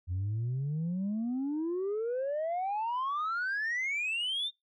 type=exponential sweep; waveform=sine; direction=up; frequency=86.4 to 3686 Hz; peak=-28 dBFS; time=0.07-4.51 s; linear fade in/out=50 ms; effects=noise-tail reverb RT60 0.2 s tail -25 dB re dry + tanh soft clip ceiling -28 dBFS